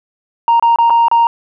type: tone with dropouts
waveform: sine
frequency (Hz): 931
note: A#5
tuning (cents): -2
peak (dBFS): -5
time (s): 0.48-1.27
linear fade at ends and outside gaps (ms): 1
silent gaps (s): 0.597-0.625 / 0.76-0.786 / 0.898-0.904 / 1.083-1.114
effects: tanh soft clip ceiling -5 dBFS